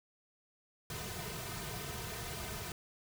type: noise with comb filter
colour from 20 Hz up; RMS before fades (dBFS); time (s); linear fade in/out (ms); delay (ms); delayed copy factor
pink; -42; 0.9-2.72; 2; 3.6; -0.95
effects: none